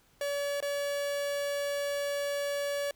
45% pulse tone with dropouts, 570 Hz, C#5, 48 cents sharp, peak -30 dBFS, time 0.21-2.91 s, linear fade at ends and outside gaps 2 ms, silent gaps 0.604-0.625 s, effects pink hiss -65 dBFS RMS until 2.95 s

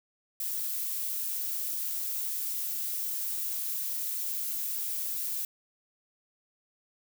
violet noise, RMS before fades -33 dBFS, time 0.4-5.45 s, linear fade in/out 2 ms, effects none

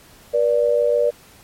sine tone pair together, 480.9 / 587.3 Hz, B4 / D5, -46 / 0 cents, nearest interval minor third, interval 346 cents, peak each -17 / -17 dBFS, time 0.33-1.11 s, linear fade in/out 20 ms, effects pink hiss -48 dBFS RMS until 1.43 s + MP3 64 kbps

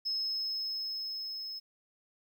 triangle tone with level ramp, 5180 Hz, E8, 31 cents flat, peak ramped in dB -27 to -37 dBFS, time 0.05-1.6 s, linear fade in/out 20 ms, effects tanh soft clip ceiling -28 dBFS + 11-bit

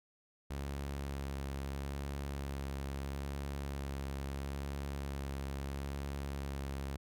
sawtooth tone with vibrato, 69.3 Hz, C#2, in tune, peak -34 dBFS, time 0.5-6.97 s, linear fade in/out 10 ms, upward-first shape sine, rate 0.76 Hz, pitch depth 17 cents each way, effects none

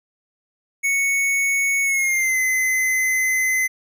square tone with pitch glide, 2216 to 2044 Hz, C#7 to C7, -1 to -41 cents, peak -18 dBFS, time 0.83-3.68 s, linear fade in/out 20 ms, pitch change -140 cents, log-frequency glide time 1.83-2.38 s, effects none

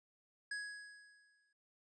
square tone with exponential decay, 1668 Hz, G#6, 7 cents sharp, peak -39 dBFS, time 0.51-1.53 s, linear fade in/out 5 ms, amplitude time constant 220 ms, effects resampled to 22050 Hz

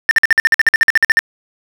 triangle tone bursts, 1797 Hz, A6, 36 cents sharp, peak -4 dBFS, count 16, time 0.09-1.191 s, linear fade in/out 0 ms, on 21 ms, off 51 ms, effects none

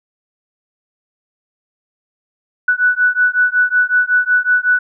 sine beating tone pair, 1480 / 1485.4 Hz, F#6 / F#6, 0 / +6 cents, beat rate 5.4 Hz, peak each -14 dBFS, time 2.68-4.79 s, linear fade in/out 5 ms, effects none

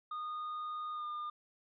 triangle tone with pitch glide, 1229 to 1208.6 Hz, D#6 to D6, -22 to +49 cents, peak -36 dBFS, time 0.11-1.3 s, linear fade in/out 5 ms, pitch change -29 cents, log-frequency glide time 0.93-1.05 s, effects resampled to 11025 Hz

